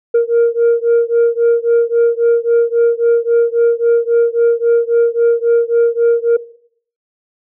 sine beating tone pair, 466.2 / 469.9 Hz, A#4 / A#4, 0 / +14 cents, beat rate 3.7 Hz, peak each -10 dBFS, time 0.14-6.37 s, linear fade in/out 10 ms, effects noise-tail reverb RT60 0.6 s tail -19 dB re dry + tanh soft clip ceiling -6 dBFS

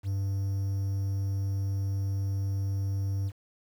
triangle tone, 98 Hz, G2, in tune, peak -25 dBFS, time 0.03-3.32 s, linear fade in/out 50 ms, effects 9-bit

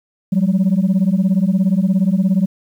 sine beating tone pair, 181.1 / 198.1 Hz, F#3 / G3, -37 / +18 cents, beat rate 17 Hz, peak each -13 dBFS, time 0.32-2.46 s, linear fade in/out 10 ms, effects tanh soft clip ceiling -9 dBFS + 8-bit

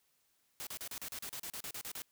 white noise bursts, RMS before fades -43 dBFS, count 14, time 0.6-2.02 s, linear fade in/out 0 ms, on 68 ms, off 36 ms, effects white hiss -75 dBFS RMS until 2.11 s

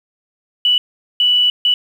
sine tone bursts at uneven times, 2958 Hz, F#7, 1 cent flat, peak -10 dBFS, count 3, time 0.65-0.78 / 1.2-1.5 / 1.65-1.74 s, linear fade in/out 2 ms, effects 7-bit

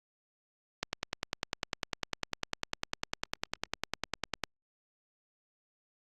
click train, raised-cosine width 0.2 ms, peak -13 dBFS, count 37, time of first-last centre 0.83-4.437 s, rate 9.98 Hz, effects Opus 48 kbps

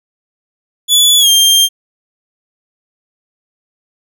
sawtooth tone with pitch glide, 3438 to 3189 Hz, A7 to G7, -41 to +29 cents, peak -3 dBFS, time 0.88-1.69 s, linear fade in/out 50 ms, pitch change -130 cents, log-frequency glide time 1.18-1.29 s, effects none

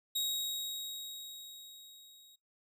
sawtooth tone with level ramp, 3789 Hz, A#7, 27 cents sharp, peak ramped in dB -28 to -55 dBFS, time 0.15-2.36 s, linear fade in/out 10 ms, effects noise-tail reverb RT60 0.2 s tail -22 dB re dry

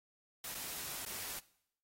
white noise with dropouts, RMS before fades -43 dBFS, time 0.44-1.39 s, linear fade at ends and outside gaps 2 ms, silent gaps 0.545-0.55 / 1.051-1.062 s, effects noise-tail reverb RT60 0.7 s tail -20 dB re dry + AAC 48 kbps

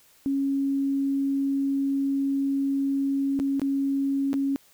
sine tone with dropouts, 275.3 Hz, C#4, 12 cents flat, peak -22 dBFS, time 0.26-4.56 s, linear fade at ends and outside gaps 0 ms, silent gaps 3.391-3.399 / 3.596-3.617 / 4.331-4.34 s, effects white hiss -58 dBFS RMS until 4.73 s

